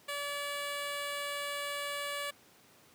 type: tone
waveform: 10% pulse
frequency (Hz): 574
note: D5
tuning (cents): -40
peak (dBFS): -27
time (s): 0.08-2.31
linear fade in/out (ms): 10
effects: pink hiss -61 dBFS RMS until 2.94 s + high-pass 150 Hz 12 dB/octave